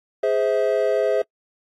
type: chord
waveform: triangle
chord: Ab augmented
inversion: none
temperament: just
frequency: 415.3 / 519.1 / 648.9 Hz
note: Ab4 / C5 / E5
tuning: 0 / -14 / -27 cents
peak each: -20 dBFS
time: 0.23-1.22 s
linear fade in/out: 5 ms
effects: noise-tail reverb RT60 0.1 s tail -26 dB re dry + AAC 48 kbps